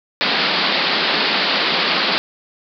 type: band-pass noise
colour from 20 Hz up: white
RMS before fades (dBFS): -18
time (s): 0.21-2.18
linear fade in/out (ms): 0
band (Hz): 160 to 4800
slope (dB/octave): 96
effects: none